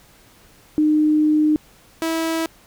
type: tone pair in turn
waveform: sine / sawtooth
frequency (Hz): 305.1 / 325.7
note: D#4 / E4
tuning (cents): -34 / -21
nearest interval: minor second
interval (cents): 113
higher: second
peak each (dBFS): -13 / -16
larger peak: first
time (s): 0.78-1.56 / 2.02-2.46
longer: first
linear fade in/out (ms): 0
effects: pink hiss -51 dBFS RMS until 2.66 s